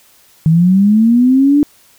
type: linear sweep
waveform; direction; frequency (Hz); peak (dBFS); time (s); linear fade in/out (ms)
sine; up; 155.5 to 296.6; -6; 0.46-1.63; 0
effects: white hiss -48 dBFS RMS until 1.98 s